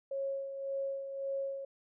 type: tone with tremolo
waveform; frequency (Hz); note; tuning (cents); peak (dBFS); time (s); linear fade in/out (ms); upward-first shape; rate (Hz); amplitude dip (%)
sine; 547; C#5; -23; -32; 0.11-1.65; 5; sine; 1.8; 55
effects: none